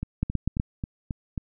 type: two click trains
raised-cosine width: 5 ms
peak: -11 / -17 dBFS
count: 4 / 6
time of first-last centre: 0.23-0.599 / 0.03-1.378 s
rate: 8.13 / 3.71 Hz
effects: none